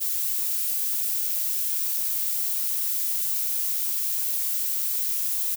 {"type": "noise", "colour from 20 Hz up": "violet", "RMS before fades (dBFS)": -26, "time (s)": [0, 5.56], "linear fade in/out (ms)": 20, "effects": []}